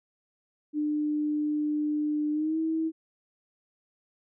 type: tone with pitch glide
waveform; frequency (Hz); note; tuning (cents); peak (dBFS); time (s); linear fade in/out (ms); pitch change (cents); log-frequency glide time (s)
sine; 299.7 to 321.2; D4 to E4; +35 to -45; -25; 0.73-2.92; 50; +120; 2.32-2.58
effects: none